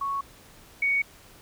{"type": "tone pair in turn", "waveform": "sine", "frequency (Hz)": [1108.7, 2234], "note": ["C#6", "C#7"], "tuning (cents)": [0, 13], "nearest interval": "octave", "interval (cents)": 1213, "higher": "second", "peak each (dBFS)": [-26, -21], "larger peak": "second", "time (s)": [[0.01, 0.21], [0.82, 1.02]], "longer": "neither", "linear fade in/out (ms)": 5, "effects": ["pink hiss -52 dBFS RMS until 1.41 s"]}